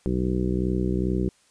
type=harmonic tone; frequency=62.4 Hz; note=B1; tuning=19 cents sharp; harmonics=1 / 2 / 3 / 4 / 5 / 6 / 7 / 8; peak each=-28 / -31 / -26 / -36 / -30 / -29 / -39 / -41 dBFS; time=0.06-1.29 s; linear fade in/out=0 ms; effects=white hiss -61 dBFS RMS until 1.5 s + resampled to 22050 Hz